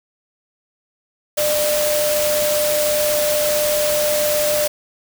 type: tone in noise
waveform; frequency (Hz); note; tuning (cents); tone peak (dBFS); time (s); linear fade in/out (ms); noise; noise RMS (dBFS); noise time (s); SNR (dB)
sine; 598; D5; +31; -17; 1.37-4.68; 10; white; -22; 1.37-4.68; +2
effects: none